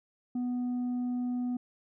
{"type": "tone with tanh clipping", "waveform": "sine", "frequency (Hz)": 246.9, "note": "B3", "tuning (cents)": 0, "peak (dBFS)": -30, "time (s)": [0.35, 1.57], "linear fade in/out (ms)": 5, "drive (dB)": 3, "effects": []}